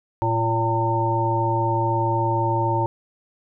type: harmonic tone with a mistuned harmonic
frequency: 113.5 Hz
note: A#2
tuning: 46 cents flat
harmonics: 1 / 3 / 5 / 7 / 8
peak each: -23 / -26 / -29 / -32 / -22 dBFS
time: 0.22-2.86 s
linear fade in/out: 0 ms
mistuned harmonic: 3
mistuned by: +15 cents
effects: none